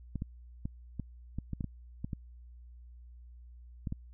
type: clicks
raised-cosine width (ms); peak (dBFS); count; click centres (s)
5; -23; 12; 0.157 / 0.221 / 0.655 / 0.997 / 1.386 / 1.533 / 1.608 / 1.643 / 2.045 / 2.132 / 3.872 / 3.924
effects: added 60 Hz sine -49 dBFS peak until 4.13 s